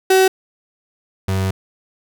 35% pulse tone pair in turn, 378.5 / 95.34 Hz, F#4 / G2, +39 / -48 cents, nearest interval 2 octaves, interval 2387 cents, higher first, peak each -8 / -15 dBFS, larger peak first, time 0.1-0.28 / 1.28-1.51 s, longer second, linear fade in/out 5 ms, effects none

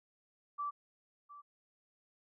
sine tone with echo, 1162 Hz, D6, 19 cents flat, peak -35 dBFS, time 0.58-0.71 s, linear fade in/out 20 ms, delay 710 ms, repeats 1, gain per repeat -15 dB, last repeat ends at 1.42 s, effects none

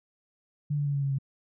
sine tone with pitch steps, 146.83 / 144.64 / 142.49 / 140.36 / 138.27 / 136.21 Hz, D3 / D3 / C#3 / C#3 / C#3 / C#3, 0 / -26 / +48 / +22 / -4 / -30 cents, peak -25 dBFS, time 0.7-1.186 s, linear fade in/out 10 ms, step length 81 ms, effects none

